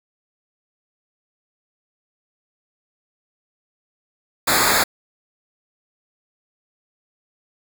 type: noise with comb filter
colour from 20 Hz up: pink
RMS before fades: -17 dBFS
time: 4.47-4.84 s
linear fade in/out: 10 ms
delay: 0.34 ms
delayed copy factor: -0.9
effects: none